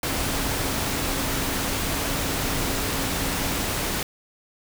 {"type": "tone in noise", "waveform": "sine", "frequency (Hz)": 273.4, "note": "C#4", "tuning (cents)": -24, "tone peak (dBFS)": -35, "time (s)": [0.06, 3.62], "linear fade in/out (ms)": 2, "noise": "pink", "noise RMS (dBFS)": -26, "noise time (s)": [0.03, 4.03], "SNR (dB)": -12, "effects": []}